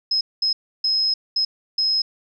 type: tone bursts at uneven times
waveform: sine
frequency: 5130 Hz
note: E8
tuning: 48 cents flat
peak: -17 dBFS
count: 5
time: 0.11-0.21 / 0.42-0.53 / 0.84-1.14 / 1.36-1.45 / 1.78-2.02 s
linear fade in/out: 5 ms
effects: none